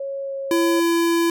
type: tone with pitch glide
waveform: sine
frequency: 550 to 545.9 Hz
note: C#5 to C#5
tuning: -14 to -27 cents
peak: -25 dBFS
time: 0-0.8 s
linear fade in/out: 5 ms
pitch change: -13 cents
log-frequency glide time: 0.22-0.34 s
type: tone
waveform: square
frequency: 336.8 Hz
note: E4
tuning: 37 cents sharp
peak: -17 dBFS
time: 0.51-1.3 s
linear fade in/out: 2 ms
effects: none